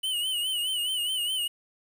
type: tone with vibrato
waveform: square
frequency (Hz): 2970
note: F#7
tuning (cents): +6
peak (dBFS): -27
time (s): 0.03-1.48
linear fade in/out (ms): 10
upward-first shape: sine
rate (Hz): 4.8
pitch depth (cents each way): 79
effects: 9-bit